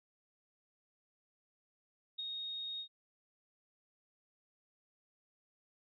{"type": "tone with ADSR envelope", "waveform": "sine", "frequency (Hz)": 3729, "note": "A#7", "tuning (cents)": 0, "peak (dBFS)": -36, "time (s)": [2.18, 2.88], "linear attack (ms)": 14, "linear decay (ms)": 14, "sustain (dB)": -3, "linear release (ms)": 82, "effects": []}